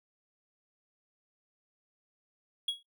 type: tone with exponential decay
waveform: triangle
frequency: 3322 Hz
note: G#7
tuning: in tune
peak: -24 dBFS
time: 2.68-2.83 s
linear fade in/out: 5 ms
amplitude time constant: 31 ms
effects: noise-tail reverb RT60 0.1 s tail -19 dB re dry